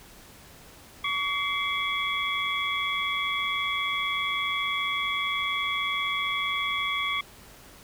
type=tone cluster; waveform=sine; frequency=1137 / 2096 / 2281 / 3355 Hz; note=C#6 / C7 / C#7 / G#7; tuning=+44 / +2 / +49 / +17 cents; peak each=-30 / -31 / -33 / -31 dBFS; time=1.04-7.21 s; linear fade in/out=5 ms; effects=pink hiss -50 dBFS RMS until 7.83 s